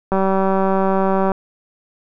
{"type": "click train", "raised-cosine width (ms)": 1, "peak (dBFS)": -5, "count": 231, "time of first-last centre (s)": [0.12, 1.318], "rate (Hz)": 192, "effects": []}